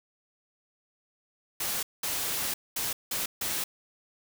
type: noise bursts at uneven times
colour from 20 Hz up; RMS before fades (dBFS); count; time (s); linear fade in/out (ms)
white; -31; 5; 1.6-1.83 / 2.03-2.54 / 2.76-2.93 / 3.11-3.26 / 3.41-3.64; 5
effects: none